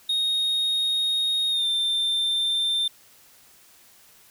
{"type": "tone with pitch glide", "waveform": "triangle", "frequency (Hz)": [3729, 3579], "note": ["A#7", "A7"], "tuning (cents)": [0, 29], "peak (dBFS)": -20, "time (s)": [0.09, 2.88], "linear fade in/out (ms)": 5, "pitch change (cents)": -71, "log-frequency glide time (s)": [1.5, 1.66], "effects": ["white hiss -54 dBFS RMS until 4.3 s"]}